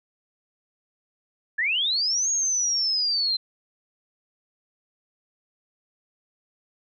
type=linear two-way sweep; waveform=sine; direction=up then down; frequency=1661.2 to 6645 to 4073 Hz; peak=-21 dBFS; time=1.58-3.37 s; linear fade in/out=10 ms; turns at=2.3 s; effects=none